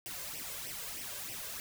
white noise with flanger, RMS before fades -42 dBFS, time 0.06-1.6 s, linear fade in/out 0 ms, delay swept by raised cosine 0.35 to 1.95 ms, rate 3.2 Hz, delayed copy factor +0.7, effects none

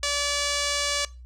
5% pulse tone with low-pass filter, 576 Hz, D5, 34 cents flat, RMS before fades -26 dBFS, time 0.03-1.05 s, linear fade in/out 2 ms, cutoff 8700 Hz, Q 1, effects noise-tail reverb RT60 0.3 s tail -21 dB re dry + added 61 Hz sine -41 dBFS peak until 1.25 s

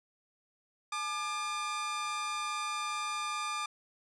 sawtooth tone pair together, 851 / 1200.4 Hz, G#5 / D6, +42 / +38 cents, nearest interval tritone, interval 596 cents, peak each -39 / -30 dBFS, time 0.92-3.66 s, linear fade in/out 5 ms, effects resampled to 22050 Hz

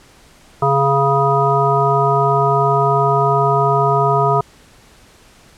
harmonic tone, 138.59 Hz, C#3, in tune, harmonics 1 / 3 / 5 / 7 / 9, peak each -18 / -18 / -18 / -18 / -18 dBFS, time 0.62-4.41 s, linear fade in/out 5 ms, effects pink hiss -47 dBFS RMS until 5.57 s + low-pass 10000 Hz 12 dB/octave

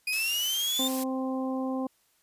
35% pulse linear sweep, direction up, 2451 to 3621 Hz, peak -25 dBFS, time 0.07-0.88 s, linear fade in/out 5 ms
blue noise, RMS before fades -34 dBFS, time 0.12-1.04 s, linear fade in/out 10 ms
harmonic tone, 261.6 Hz, C4, in tune, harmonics 1 / 2 / 3 / 4, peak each -29 / -35 / -39 / -41 dBFS, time 0.79-1.87 s, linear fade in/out 5 ms
effects white hiss -68 dBFS RMS until 2.22 s + resampled to 32000 Hz

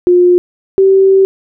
sine tone pair in turn, 356.2 / 385.7 Hz, F4 / G4, +34 / -28 cents, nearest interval minor second, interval 138 cents, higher second, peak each -4 dBFS, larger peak neither, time 0.07-0.38 / 0.78-1.25 s, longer second, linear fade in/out 0 ms, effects none

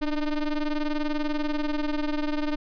square ring-modulated tone, 152.2 Hz, D#3, 38 cents flat, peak -22 dBFS, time 0.01-2.56 s, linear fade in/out 10 ms, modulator 142 Hz, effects resampled to 11025 Hz

